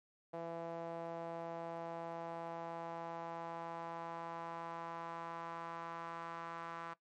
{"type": "tone with band-pass filter sweep", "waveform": "sawtooth", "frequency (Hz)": 167.3, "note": "E3", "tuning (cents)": 26, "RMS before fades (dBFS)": -45, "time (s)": [0.33, 6.94], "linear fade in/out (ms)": 10, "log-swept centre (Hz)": [630, 1200], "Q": 2.4, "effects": ["noise-tail reverb RT60 0.1 s tail -17 dB re dry", "MP3 64 kbps"]}